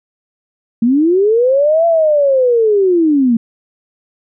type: linear two-way sweep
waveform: sine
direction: up then down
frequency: 221.9 to 680 to 221.9 Hz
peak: -8 dBFS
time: 0.82-3.37 s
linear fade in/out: 5 ms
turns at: 1.86 s
effects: none